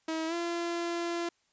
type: tone with pitch glide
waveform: sawtooth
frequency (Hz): 320.8 to 341.8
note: E4 to F4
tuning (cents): -47 to -37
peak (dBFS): -27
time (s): 0.08-1.29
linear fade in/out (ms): 5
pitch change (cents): +110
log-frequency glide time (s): 0.27-0.34
effects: white hiss -72 dBFS RMS until 1.52 s + resampled to 16000 Hz